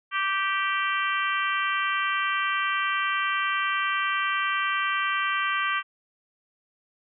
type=harmonic tone; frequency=390 Hz; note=G4; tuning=9 cents flat; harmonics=3 / 4 / 5 / 6 / 7 / 8; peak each=-27 / -29 / -31 / -33 / -34 / -35 dBFS; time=0.11-5.83 s; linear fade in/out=50 ms; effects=none